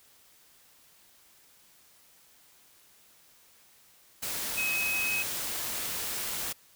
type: tone in noise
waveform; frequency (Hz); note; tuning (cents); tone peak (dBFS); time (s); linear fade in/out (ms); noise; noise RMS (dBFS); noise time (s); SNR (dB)
sine; 2548; D#7; +41; -28; 4.57-5.23; 10; white; -34; 4.22-6.53; +3
effects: white hiss -60 dBFS RMS until 6.75 s